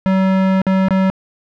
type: tone with dropouts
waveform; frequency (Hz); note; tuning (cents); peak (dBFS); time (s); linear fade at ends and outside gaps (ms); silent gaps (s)
square; 190; F#3; +46; -12; 0.06-1.1; 0; 0.617-0.667 / 0.884-0.907
effects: low-pass 2000 Hz 12 dB/octave